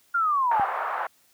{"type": "linear sweep", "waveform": "sine", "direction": "down", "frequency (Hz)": [1420, 759], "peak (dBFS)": -20, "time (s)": [0.14, 0.65], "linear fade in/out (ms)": 10}
{"type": "band-pass noise", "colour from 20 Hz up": "white", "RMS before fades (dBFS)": -29, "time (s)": [0.51, 1.07], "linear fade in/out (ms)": 5, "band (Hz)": [690, 1300], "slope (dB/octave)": 24}
{"type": "click", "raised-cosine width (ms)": 2, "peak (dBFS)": -21, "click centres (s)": 0.597}
{"effects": ["white hiss -62 dBFS RMS until 1.33 s", "high-pass 60 Hz 12 dB/octave"]}